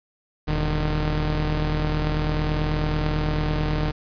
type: tone pair together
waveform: sawtooth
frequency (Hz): 40.29 / 152.1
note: E1 / D#3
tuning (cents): -39 / -39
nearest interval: octave + major seventh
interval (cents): 2300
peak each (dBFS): -20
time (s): 0.47-3.92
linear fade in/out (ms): 20
effects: resampled to 11025 Hz + 9-bit